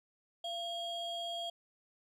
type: ring-modulated tone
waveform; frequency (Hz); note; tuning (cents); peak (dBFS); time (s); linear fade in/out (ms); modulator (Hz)
triangle; 1975.5; B6; 0; -32; 0.44-1.5; 5; 1290
effects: none